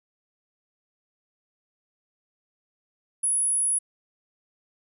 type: tone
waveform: sine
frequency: 10270 Hz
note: E9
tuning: 46 cents flat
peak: -21 dBFS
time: 3.23-3.79 s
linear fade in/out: 10 ms
effects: none